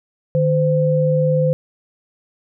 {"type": "tone pair together", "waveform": "sine", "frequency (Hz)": [152.81, 514], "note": ["D#3", "C5"], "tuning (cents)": [-31, -31], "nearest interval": "octave + major sixth", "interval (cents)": 2100, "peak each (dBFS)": -16, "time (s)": [0.35, 1.53], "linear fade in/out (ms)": 0, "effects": []}